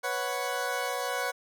20% pulse chord, B suspended second, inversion none, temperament equal, 493.9 / 554.4 / 740 Hz, B4 / C#5 / F#5, 0 / 0 / 0 cents, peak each -29 dBFS, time 0.03-1.32 s, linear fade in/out 20 ms, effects none

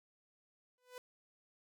sawtooth tone with exponential growth, 499 Hz, B4, 18 cents sharp, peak -40 dBFS, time 0.78-0.98 s, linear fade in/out 1 ms, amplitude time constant 42 ms, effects none

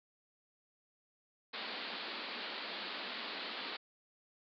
white band-pass noise, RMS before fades -43 dBFS, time 1.53-3.77 s, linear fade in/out 10 ms, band 190 to 4600 Hz, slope 96 dB/octave, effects none

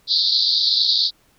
white band-pass noise, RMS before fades -18 dBFS, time 0.07-1.11 s, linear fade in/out 50 ms, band 3700 to 4800 Hz, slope 96 dB/octave, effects pink hiss -59 dBFS RMS until 1.38 s

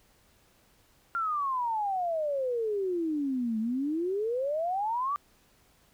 sine exponential two-way sweep, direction down then up, 1396.9 to 215 to 1189 Hz, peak -27 dBFS, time 1.15-5.16 s, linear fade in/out 0 ms, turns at 3.59 s, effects pink hiss -64 dBFS RMS until 5.93 s

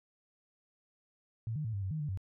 sine tone with pitch steps, 112.7 / 152.3 / 111.5 / 99.5 / 95.1 / 156.1 / 148.1 / 95.5 Hz, A2 / D#3 / A2 / G2 / F#2 / D#3 / D3 / G2, +42 / -37 / +23 / +26 / +48 / +6 / +15 / -45 cents, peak -33 dBFS, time 1.47-2.174 s, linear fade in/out 0 ms, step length 88 ms, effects none

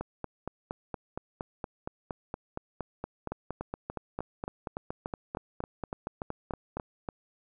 two click trains, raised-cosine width 1 ms, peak -20 / -20 dBFS, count 14 / 30, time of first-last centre 3.32-7.088 / 0.01-6.77 s, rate 3.45 / 4.29 Hz, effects none

